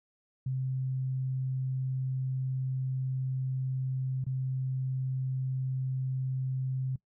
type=tone with dropouts; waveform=sine; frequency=130.81 Hz; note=C3; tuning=in tune; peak=-29 dBFS; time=0.46-6.96 s; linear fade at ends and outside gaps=5 ms; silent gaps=4.242-4.265 s; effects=noise-tail reverb RT60 0.1 s tail -20 dB re dry